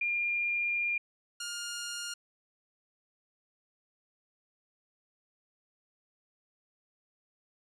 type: tone pair in turn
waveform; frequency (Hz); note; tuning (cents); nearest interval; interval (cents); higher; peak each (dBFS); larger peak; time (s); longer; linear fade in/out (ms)
sine / 10% pulse; 2405 / 1414; D7 / F6; +41 / +21; major sixth; 920; first; -28; neither; 0.01-0.98 / 1.4-2.14; first; 5
effects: low-pass 11000 Hz 12 dB/octave